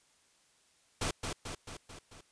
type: noise with echo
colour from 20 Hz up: pink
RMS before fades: -33 dBFS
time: 1.01-1.11 s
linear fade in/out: 5 ms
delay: 220 ms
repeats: 5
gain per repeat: -4 dB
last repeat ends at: 2.21 s
effects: white hiss -68 dBFS RMS until 2.31 s + resampled to 22050 Hz